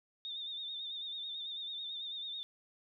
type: tone with vibrato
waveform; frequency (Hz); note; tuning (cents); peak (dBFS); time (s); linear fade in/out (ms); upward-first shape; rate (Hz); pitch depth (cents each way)
sine; 3635; A#7; -44; -39; 0.25-2.43; 0; sine; 9.1; 57
effects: none

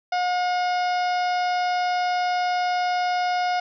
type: harmonic tone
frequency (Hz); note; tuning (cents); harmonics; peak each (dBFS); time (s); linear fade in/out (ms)
720; F#5; -47; 1 / 2 / 3 / 4 / 5 / 6 / 7 / 8; -21 / -31 / -34 / -39 / -41 / -43 / -37 / -47; 0.12-3.6; 5
effects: none

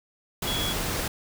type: tone in noise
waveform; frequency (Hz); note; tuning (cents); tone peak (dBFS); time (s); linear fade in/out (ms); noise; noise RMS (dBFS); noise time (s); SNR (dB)
sine; 3352; G#7; +15; -29; 0.47-0.73; 5; pink; -29; 0.42-1.08; -3
effects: none

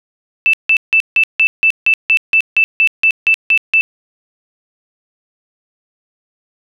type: tone bursts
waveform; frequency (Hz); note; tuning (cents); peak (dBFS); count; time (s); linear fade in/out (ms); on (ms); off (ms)
sine; 2646; E7; +6; -7; 15; 0.46-3.81; 0; 74; 160
effects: none

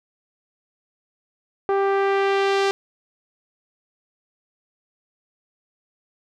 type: tone with low-pass filter sweep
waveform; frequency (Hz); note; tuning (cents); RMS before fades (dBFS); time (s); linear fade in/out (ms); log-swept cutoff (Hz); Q
sawtooth; 393.4; G4; +6; -20; 1.69-2.71; 0; 1100 to 5200; 0.97
effects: none

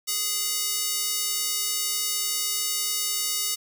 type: tone with high-pass filter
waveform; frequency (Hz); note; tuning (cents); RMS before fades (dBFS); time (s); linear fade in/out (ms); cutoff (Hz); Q
square; 415.3; G#4; 0; -27; 0.07-3.56; 20; 5100; 0.81
effects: none

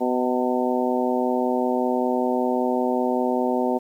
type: harmonic tone with a mistuned harmonic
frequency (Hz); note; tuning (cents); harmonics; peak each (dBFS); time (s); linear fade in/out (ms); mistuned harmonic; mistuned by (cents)
125.2; B2; +24; 2 / 3 / 4 / 5 / 6 / 7; -24 / -26 / -27 / -28 / -29 / -29; 0-3.79; 20; 7; +36
effects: 9-bit

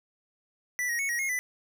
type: tone with pitch steps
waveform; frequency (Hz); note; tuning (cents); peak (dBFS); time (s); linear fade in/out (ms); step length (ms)
square; 1973 / 1886 / 2209 / 1895 / 2154 / 1994; B6 / A#6 / C#7 / A#6 / C7 / B6; -2 / +20 / -7 / +28 / +50 / +16; -28; 0.79-1.39; 0; 100
effects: none

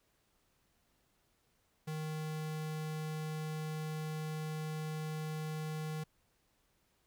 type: tone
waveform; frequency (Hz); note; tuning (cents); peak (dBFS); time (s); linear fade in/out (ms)
square; 155.56; D#3; 0; -38; 1.87-6.04; 10
effects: pink hiss -75 dBFS RMS until 7.06 s

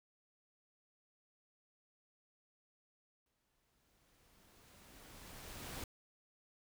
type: noise with exponential growth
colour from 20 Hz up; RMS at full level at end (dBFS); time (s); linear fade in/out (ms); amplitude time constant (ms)
pink; -45; 3.26-5.84; 2; 560
effects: none

